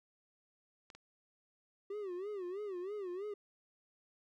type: clicks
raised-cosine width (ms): 0.2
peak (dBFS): -36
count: 2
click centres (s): 0.902 / 0.95
type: tone with vibrato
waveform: triangle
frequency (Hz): 385.8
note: G4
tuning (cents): -28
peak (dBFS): -37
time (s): 1.9-3.34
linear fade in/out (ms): 5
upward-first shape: sine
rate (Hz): 3.1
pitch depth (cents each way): 160
effects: none